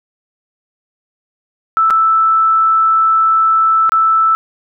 sine tone with dropouts, 1318.5 Hz, E6, in tune, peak -8 dBFS, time 1.77-4.35 s, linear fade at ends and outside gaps 0 ms, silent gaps 1.902-1.907 / 3.894-3.92 s, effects none

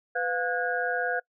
sine tone cluster, 497.9 / 706 / 1462 / 1631 Hz, B4 / F5 / F#6 / G#6, +14 / +19 / -21 / -32 cents, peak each -31 dBFS, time 0.15-1.2 s, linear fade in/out 10 ms, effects noise-tail reverb RT60 0.1 s tail -24 dB re dry

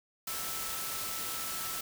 sine tone in noise, 1318.5 Hz, E6, in tune, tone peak -45 dBFS, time 0.27-1.81 s, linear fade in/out 5 ms, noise white, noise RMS -37 dBFS, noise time 0.27-1.81 s, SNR -11 dB, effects none

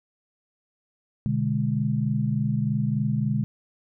sine chord, G# diminished, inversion first, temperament equal, 123.47 / 146.83 / 207.7 Hz, B2 / D3 / G#3, 0 / 0 / 0 cents, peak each -26 dBFS, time 1.26-3.44 s, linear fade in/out 0 ms, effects none

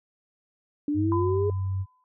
sine exponential sweep, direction up, 288.2 to 419.2 Hz, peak -23 dBFS, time 0.88-1.5 s, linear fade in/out 2 ms
sine tone with pitch glide, 98.6 to 95.52 Hz, G2 to G2, +11 to -44 cents, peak -25 dBFS, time 0.94-1.86 s, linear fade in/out 50 ms, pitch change -55 cents, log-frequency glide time 1.06-1.19 s
sine tone with exponential decay, 1009 Hz, B5, 37 cents sharp, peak -26 dBFS, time 1.12-2.04 s, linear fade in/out 1 ms, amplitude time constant 200 ms
effects none

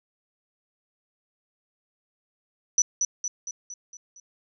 sine tone with echo, 5940 Hz, F#8, 6 cents sharp, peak -16 dBFS, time 2.78-2.82 s, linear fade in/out 2 ms, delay 230 ms, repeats 6, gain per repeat -5 dB, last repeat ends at 4.2 s, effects none

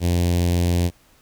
sawtooth tone with notch filter, 87.31 Hz, F2, in tune, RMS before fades -19 dBFS, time 0-0.91 s, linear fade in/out 50 ms, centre 1300 Hz, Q 0.62, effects pink hiss -56 dBFS RMS until 1.21 s

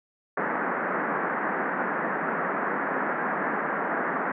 white band-pass noise, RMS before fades -28 dBFS, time 0.37-4.32 s, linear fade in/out 5 ms, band 170 to 1800 Hz, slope 48 dB/octave, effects none

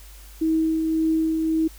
sine tone with tremolo, 320 Hz, D#4, 49 cents sharp, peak -17 dBFS, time 0.41-1.68 s, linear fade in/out 10 ms, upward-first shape triangle, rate 1.8 Hz, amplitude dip 35%, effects added 50 Hz sine -42 dBFS peak until 1.78 s + white hiss -49 dBFS RMS until 1.78 s

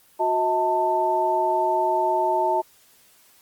sine tone cluster, 365.7 / 639 / 890 Hz, F#4 / D#5 / A5, -20 / +46 / +20 cents, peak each -26 / -24 / -21 dBFS, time 0.19-2.62 s, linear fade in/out 20 ms, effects white hiss -56 dBFS RMS until 3.41 s + Opus 24 kbps

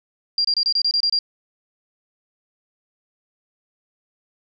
sine tone bursts, 4767 Hz, D8, 25 cents sharp, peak -16 dBFS, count 9, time 0.38-1.19 s, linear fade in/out 2 ms, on 66 ms, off 27 ms, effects none

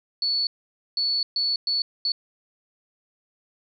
sine tone bursts at uneven times, 4435 Hz, C#8, in tune, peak -21 dBFS, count 5, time 0.22-0.47 / 0.97-1.23 / 1.36-1.56 / 1.67-1.82 / 2.05-2.12 s, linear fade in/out 2 ms, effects none

